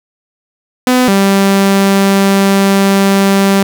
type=tone pair in turn; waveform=sawtooth; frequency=252 / 196.28 Hz; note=B3 / G3; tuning=+35 / +2 cents; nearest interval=major third; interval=433 cents; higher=first; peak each=-3 dBFS; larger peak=neither; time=0.87-1.08 / 1.08-3.63 s; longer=second; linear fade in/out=2 ms; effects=none